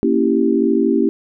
sine chord, A# diminished seventh, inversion none, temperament equal, 233.1 / 277.2 / 329.6 / 392 Hz, A#3 / C#4 / E4 / G4, 0 / 0 / 0 / 0 cents, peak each -18 dBFS, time 0.03-1.09 s, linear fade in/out 0 ms, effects none

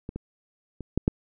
clicks, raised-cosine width 3 ms, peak -21 / -20 / -23 / -10 / -7 dBFS, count 5, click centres 0.091 / 0.16 / 0.807 / 0.976 / 1.079 s, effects none

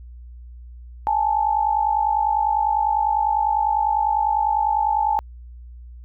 sine tone pair together, 830 / 880 Hz, G#5 / A5, -1 / 0 cents, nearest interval minor second, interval 101 cents, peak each -20 dBFS, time 1.07-5.19 s, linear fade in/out 0 ms, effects added 60 Hz sine -37 dBFS peak until 6.04 s

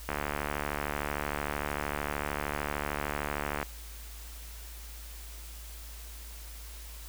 click train, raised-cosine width 0.5 ms, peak -16 dBFS, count 260, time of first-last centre 0.09-3.628 s, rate 73.2 Hz, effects added 55 Hz sine -43 dBFS peak until 7.08 s + white hiss -49 dBFS RMS until 7.08 s

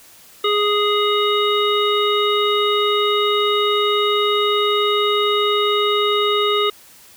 harmonic tone, 415.3 Hz, G#4, in tune, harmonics 1 / 3 / 5 / 7 / 9, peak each -18 / -20 / -28 / -25 / -22 dBFS, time 0.44-6.7 s, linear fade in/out 5 ms, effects white hiss -46 dBFS RMS until 7.16 s

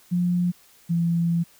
sine tone pair in turn, 176.9 / 169.2 Hz, F3 / E3, +23 / +45 cents, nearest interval minor second, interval 78 cents, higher first, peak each -19 dBFS, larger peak neither, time 0.11-0.52 / 0.89-1.44 s, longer second, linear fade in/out 20 ms, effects white hiss -55 dBFS RMS until 1.59 s

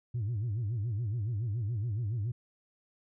sine tone with vibrato, 110.3 Hz, A2, 5 cents sharp, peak -28 dBFS, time 0.14-2.32 s, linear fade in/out 10 ms, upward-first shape sine, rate 7.1 Hz, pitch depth 200 cents each way, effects tanh soft clip ceiling -28 dBFS

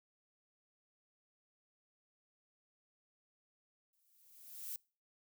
violet noise with exponential growth, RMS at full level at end -41 dBFS, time 3.93-4.76 s, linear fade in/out 2 ms, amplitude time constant 180 ms, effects noise-tail reverb RT60 0.4 s tail -26 dB re dry

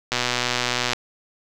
click train, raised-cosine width 0.2 ms, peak -4 dBFS, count 101, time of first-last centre 0.12-0.933 s, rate 123 Hz, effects none

